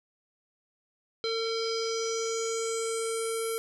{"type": "tone with low-pass filter sweep", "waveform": "square", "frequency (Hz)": 452.5, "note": "A4", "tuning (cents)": 48, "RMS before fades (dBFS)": -31, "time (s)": [1.24, 3.58], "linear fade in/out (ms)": 0, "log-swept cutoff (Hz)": [4100, 11000], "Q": 5.8, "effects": []}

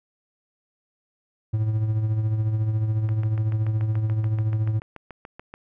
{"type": "tone with tremolo", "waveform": "triangle", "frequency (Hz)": 108.8, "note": "A2", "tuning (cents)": -19, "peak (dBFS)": -16, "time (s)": [1.53, 4.8], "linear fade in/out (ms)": 10, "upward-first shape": "triangle", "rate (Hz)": 14, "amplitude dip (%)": 55}
{"type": "click train", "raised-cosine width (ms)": 0.5, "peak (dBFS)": -24, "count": 18, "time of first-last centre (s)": [3.09, 5.54], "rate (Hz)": 6.94}
{"effects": []}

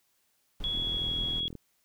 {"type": "noise", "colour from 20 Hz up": "brown", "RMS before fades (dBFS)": -39, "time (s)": [0.6, 1.4], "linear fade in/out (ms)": 2}
{"type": "tone with pitch glide", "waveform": "sine", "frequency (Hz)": [3361, 3332], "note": ["G#7", "G#7"], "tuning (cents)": [20, 5], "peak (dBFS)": -29, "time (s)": [0.64, 1.48], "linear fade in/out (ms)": 0, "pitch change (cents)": -15, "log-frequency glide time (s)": [0.8, 1.1]}
{"type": "click train", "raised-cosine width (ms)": 3, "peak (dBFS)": -29, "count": 34, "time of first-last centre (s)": [0.75, 1.553], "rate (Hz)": 41.1}
{"effects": ["white hiss -72 dBFS RMS until 1.84 s"]}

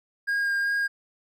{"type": "tone with vibrato", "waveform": "triangle", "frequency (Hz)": 1620, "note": "G#6", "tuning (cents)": -43, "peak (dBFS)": -21, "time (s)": [0.27, 0.88], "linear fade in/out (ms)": 20, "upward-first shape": "sine", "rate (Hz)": 2.6, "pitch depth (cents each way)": 11, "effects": []}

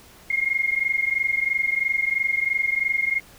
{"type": "tone pair together", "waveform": "sine", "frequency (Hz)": [2128, 2151], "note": ["C7", "C7"], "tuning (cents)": [29, 47], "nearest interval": "unison", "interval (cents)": 18, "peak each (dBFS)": -23, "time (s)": [0.3, 3.2], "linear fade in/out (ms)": 5, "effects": ["pink hiss -49 dBFS RMS until 3.38 s"]}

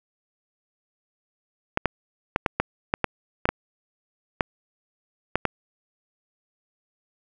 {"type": "clicks", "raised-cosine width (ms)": 0.5, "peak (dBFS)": -5, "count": 12, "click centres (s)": [1.774, 1.857, 2.361, 2.462, 2.6, 2.939, 3.043, 3.455, 3.49, 4.408, 5.356, 5.453], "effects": []}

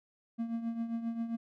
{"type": "tone with tremolo", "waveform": "triangle", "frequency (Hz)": 230.3, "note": "A#3", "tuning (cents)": -21, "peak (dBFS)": -28, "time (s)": [0.38, 1.37], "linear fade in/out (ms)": 20, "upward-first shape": "triangle", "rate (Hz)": 7.5, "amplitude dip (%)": 70, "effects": []}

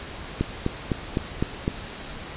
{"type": "click train", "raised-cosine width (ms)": 3, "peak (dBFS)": -9, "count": 6, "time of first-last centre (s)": [0.41, 1.679], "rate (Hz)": 3.94, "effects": ["pink hiss -37 dBFS RMS until 2.36 s", "resampled to 8000 Hz"]}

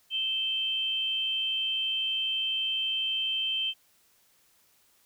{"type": "tone pair together", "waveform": "sine", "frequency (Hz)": [2628, 3122], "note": ["E7", "G7"], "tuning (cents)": [-6, -8], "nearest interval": "minor third", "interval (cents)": 298, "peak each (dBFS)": [-36, -27], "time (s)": [0.1, 3.74], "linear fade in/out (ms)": 50, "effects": ["white hiss -65 dBFS RMS until 5.05 s"]}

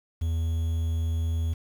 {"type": "tone with quantisation", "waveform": "triangle", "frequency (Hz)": 81.9, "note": "E2", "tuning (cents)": -11, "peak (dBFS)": -22, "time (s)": [0.21, 1.54], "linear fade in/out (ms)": 10, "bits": 8, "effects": []}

